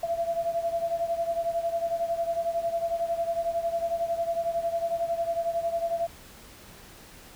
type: beating tone pair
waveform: sine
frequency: 672 / 683 Hz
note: E5 / F5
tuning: +33 / -39 cents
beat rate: 11 Hz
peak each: -27 / -31 dBFS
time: 0.03-6.07 s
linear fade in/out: 5 ms
effects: pink hiss -49 dBFS RMS until 7.35 s